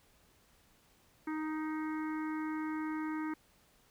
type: harmonic tone with a mistuned harmonic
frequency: 311.1 Hz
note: D#4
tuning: in tune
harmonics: 1 / 3 / 4 / 5 / 6 / 7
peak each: -35 / -45 / -47 / -49 / -51 / -52 dBFS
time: 1.27-3.34 s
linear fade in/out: 5 ms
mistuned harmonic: 6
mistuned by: +17 cents
effects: pink hiss -67 dBFS RMS until 3.9 s